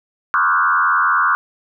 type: tone with frequency modulation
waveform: sine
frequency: 1286 Hz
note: E6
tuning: 43 cents flat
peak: -12 dBFS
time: 0.34-1.35 s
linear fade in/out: 0 ms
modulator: 84.7 Hz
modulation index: 2.9
effects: none